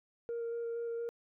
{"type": "tone with vibrato", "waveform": "sine", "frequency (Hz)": 466.2, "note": "A#4", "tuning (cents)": 0, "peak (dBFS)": -33, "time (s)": [0.29, 1.09], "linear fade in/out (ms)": 0, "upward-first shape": "square", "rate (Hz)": 4.3, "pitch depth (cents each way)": 8, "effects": ["tanh soft clip ceiling -33 dBFS"]}